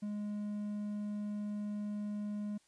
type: tone with hard clipping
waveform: triangle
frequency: 207.7 Hz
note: G#3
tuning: in tune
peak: -37 dBFS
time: 0.02-2.58 s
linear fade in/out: 10 ms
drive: 6 dB
effects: white hiss -70 dBFS RMS until 2.67 s + resampled to 22050 Hz